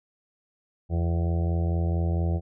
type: harmonic tone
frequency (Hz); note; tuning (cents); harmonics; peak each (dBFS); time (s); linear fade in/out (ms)
84.4; E2; +41; 1 / 2 / 4 / 5 / 6 / 7 / 8 / 9; -23 / -30 / -36 / -41 / -42 / -42 / -42 / -43; 0.89-2.41; 50
effects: none